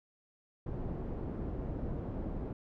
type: low-pass noise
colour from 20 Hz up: pink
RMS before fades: -38 dBFS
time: 0.66-2.53 s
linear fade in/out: 5 ms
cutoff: 470 Hz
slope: 12 dB/octave
effects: none